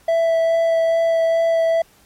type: tone with vibrato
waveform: triangle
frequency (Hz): 660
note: E5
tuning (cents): +2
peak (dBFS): -12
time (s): 0.08-1.82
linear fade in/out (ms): 5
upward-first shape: sine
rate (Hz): 2.4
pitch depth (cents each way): 9
effects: pink hiss -53 dBFS RMS until 2.05 s + MP3 64 kbps